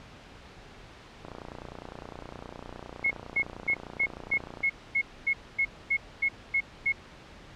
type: click train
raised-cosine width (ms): 1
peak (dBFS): -26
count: 101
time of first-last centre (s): 1.25-4.606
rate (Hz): 29.8
type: tone bursts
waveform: sine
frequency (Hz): 2175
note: C#7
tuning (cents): -33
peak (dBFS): -22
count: 13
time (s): 3.04-6.924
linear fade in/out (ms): 10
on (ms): 68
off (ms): 250
effects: pink hiss -49 dBFS RMS until 7.55 s + low-pass 4000 Hz 12 dB/octave